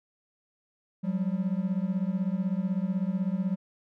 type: beating tone pair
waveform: triangle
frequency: 179.9 / 195.9 Hz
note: F#3 / G3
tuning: -48 / -1 cents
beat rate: 16 Hz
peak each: -27 dBFS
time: 1.03-3.56 s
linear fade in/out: 20 ms
effects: none